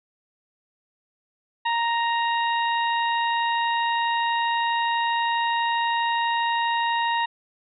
harmonic tone with a mistuned harmonic, 932.3 Hz, A#5, in tune, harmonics 1 / 2 / 3 / 4, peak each -22 / -28 / -32 / -34 dBFS, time 1.65-7.26 s, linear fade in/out 10 ms, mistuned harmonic 4, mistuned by +15 cents, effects none

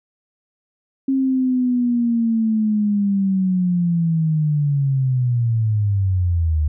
sine linear sweep, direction down, 270 to 74.2 Hz, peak -15 dBFS, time 1.08-6.68 s, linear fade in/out 5 ms, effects none

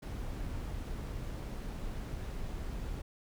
brown noise, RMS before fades -39 dBFS, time 0.02-3.02 s, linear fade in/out 10 ms, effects none

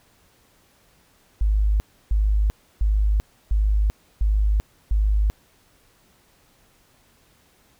sine tone bursts, 51.9 Hz, G#1, in tune, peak -16 dBFS, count 6, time 1.41-5.3 s, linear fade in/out 0 ms, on 390 ms, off 310 ms, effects pink hiss -59 dBFS RMS until 7.79 s

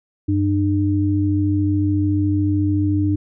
sine tone pair together, 95.9 / 301.5 Hz, G2 / D4, -37 / +46 cents, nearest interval octave + minor sixth, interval 1983 cents, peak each -18 dBFS, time 0.28-3.16 s, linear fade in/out 10 ms, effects none

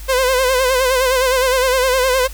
sawtooth tone with vibrato, 515 Hz, C5, 28 cents flat, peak -9 dBFS, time 0.08-2.28 s, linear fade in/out 20 ms, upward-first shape sine, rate 9.7 Hz, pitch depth 65 cents each way, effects added 50 Hz sine -29 dBFS peak until 2.33 s + white hiss -39 dBFS RMS until 2.33 s

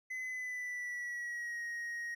triangle tone with pitch glide, 2028 to 1881.3 Hz, B6 to A#6, +45 to +15 cents, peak -36 dBFS, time 0.1-2.15 s, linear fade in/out 10 ms, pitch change -130 cents, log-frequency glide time 0.24-1.63 s, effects none

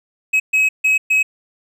triangle tone bursts at uneven times, 2554 Hz, D#7, 45 cents sharp, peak -10 dBFS, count 4, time 0.33-0.4 / 0.53-0.69 / 0.84-0.98 / 1.1-1.23 s, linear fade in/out 10 ms, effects none

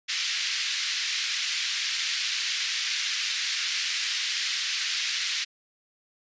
white band-pass noise, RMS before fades -29 dBFS, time 0.08-5.45 s, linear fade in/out 20 ms, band 1800 to 5500 Hz, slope 24 dB/octave, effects resampled to 16000 Hz

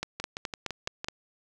two click trains, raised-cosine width 0.2 ms, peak -14 / -17 dBFS, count 6 / 6, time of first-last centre 0.03-1.085 / 0.2-1.045 s, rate 4.74 / 5.92 Hz, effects none

